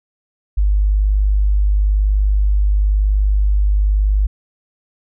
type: tone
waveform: sine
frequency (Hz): 50.5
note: G#1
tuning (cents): -48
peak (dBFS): -11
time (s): 0.57-4.27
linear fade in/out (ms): 10
effects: none